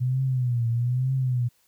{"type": "tone with vibrato", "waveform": "sine", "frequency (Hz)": 124.1, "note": "B2", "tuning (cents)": 9, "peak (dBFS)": -21, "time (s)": [0, 1.49], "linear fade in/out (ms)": 20, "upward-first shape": "triangle", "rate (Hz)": 1.1, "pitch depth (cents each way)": 130, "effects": ["white hiss -65 dBFS RMS until 1.67 s"]}